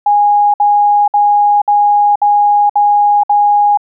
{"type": "tone bursts", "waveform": "sine", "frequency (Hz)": 824, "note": "G#5", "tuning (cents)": -14, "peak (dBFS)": -6, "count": 7, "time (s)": [0.06, 3.774], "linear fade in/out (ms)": 5, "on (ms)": 480, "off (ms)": 59, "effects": []}